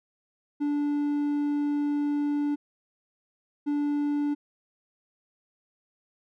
triangle tone pair in turn, 291.2 / 291.2 Hz, D4 / D4, -15 / -15 cents, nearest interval unison, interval 0 cents, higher neither, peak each -22 dBFS, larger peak neither, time 0.6-2.56 / 3.66-4.35 s, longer first, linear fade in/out 20 ms, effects none

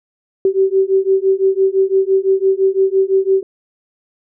sine beating tone pair, 381.9 / 387.8 Hz, G4 / G4, -45 / -19 cents, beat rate 5.9 Hz, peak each -14 dBFS, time 0.45-3.43 s, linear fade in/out 2 ms, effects none

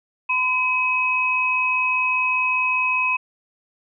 sine tone pair together, 1010 / 2545 Hz, B5 / D#7, +39 / +39 cents, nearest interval octave + major third, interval 1600 cents, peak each -23 / -19 dBFS, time 0.29-3.17 s, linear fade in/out 10 ms, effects none

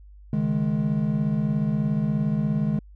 triangle chord, C# suspended second, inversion none, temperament equal with one note detuned, 138.59 / 155.56 / 209.8 Hz, C#3 / D#3 / G#3, 0 / 0 / +18 cents, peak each -27 / -23 / -22 dBFS, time 0.33-2.79 s, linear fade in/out 2 ms, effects added 50 Hz sine -44 dBFS peak until 2.95 s

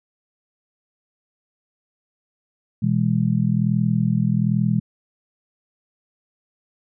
sine chord, E major, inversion second, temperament just, 123.61 / 164.81 / 206 Hz, B2 / E3 / G#3, +2 / 0 / -14 cents, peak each -21 dBFS, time 2.82-4.8 s, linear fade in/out 10 ms, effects none

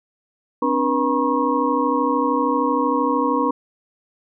sine tone cluster, 261.9 / 294.9 / 484 / 957 / 1087 Hz, C4 / D4 / B4 / A#5 / C#6, +2 / +7 / -35 / +45 / -34 cents, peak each -23 dBFS, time 0.62-3.51 s, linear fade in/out 5 ms, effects none

